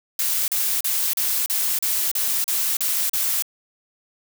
blue noise bursts, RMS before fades -22 dBFS, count 10, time 0.19-3.423 s, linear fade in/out 2 ms, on 290 ms, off 37 ms, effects none

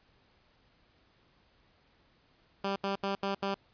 10% pulse tone bursts, 197 Hz, G3, 9 cents sharp, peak -22 dBFS, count 5, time 2.64-3.544 s, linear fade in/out 5 ms, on 120 ms, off 76 ms, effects pink hiss -67 dBFS RMS until 3.73 s + resampled to 11025 Hz

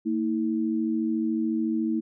sine tone pair together, 227.5 / 321.4 Hz, A#3 / E4, -42 / -44 cents, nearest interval tritone, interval 598 cents, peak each -26 dBFS, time 0.05-2.01 s, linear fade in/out 20 ms, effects none

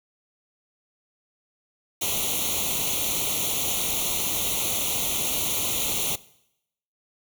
white noise with comb filter, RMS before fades -26 dBFS, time 2.01-6.16 s, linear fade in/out 10 ms, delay 0.3 ms, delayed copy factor +1, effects noise-tail reverb RT60 0.8 s tail -20 dB re dry

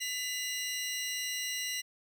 20% pulse tone pair together, 2004 / 2834 Hz, B6 / F7, +25 / +25 cents, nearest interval tritone, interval 600 cents, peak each -31 / -32 dBFS, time 0-1.82 s, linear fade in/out 20 ms, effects none

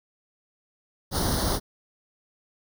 pink noise with comb filter, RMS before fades -25 dBFS, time 1.11-1.6 s, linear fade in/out 50 ms, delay 0.2 ms, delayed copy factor +0.9, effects none

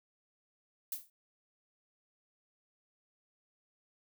violet noise with exponential decay, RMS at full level -34 dBFS, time 0.92-1.1 s, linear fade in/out 2 ms, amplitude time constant 39 ms, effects none

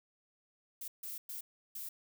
violet noise bursts at uneven times, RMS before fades -43 dBFS, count 4, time 0.81-0.88 / 1.03-1.18 / 1.29-1.41 / 1.75-1.89 s, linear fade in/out 5 ms, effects none

